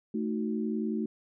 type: chord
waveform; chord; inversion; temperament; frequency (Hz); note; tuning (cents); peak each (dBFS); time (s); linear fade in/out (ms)
sine; D# diminished; second; equal; 220 / 311.1 / 370; A3 / D#4 / F#4; 0 / 0 / 0; -30 / -35 / -36; 0.14-1.06; 5
effects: none